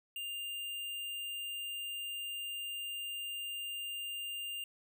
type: tone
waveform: square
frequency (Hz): 2800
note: F7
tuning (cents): +4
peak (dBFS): -39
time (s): 0.16-4.64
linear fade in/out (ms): 2
effects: none